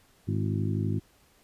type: harmonic tone with a mistuned harmonic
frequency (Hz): 51.91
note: G#1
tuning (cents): 0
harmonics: 2 / 3 / 4 / 5 / 6 / 7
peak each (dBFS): -28 / -32 / -34 / -36 / -38 / -39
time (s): 0.27-1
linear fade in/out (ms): 20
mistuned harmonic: 6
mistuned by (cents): +58
effects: pink hiss -62 dBFS RMS until 1.43 s + resampled to 32000 Hz